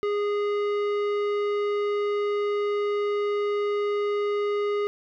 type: tone with tanh clipping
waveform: sine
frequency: 411.8 Hz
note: G#4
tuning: 15 cents flat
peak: -25 dBFS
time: 0.03-4.87 s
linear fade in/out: 0 ms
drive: 14 dB
effects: none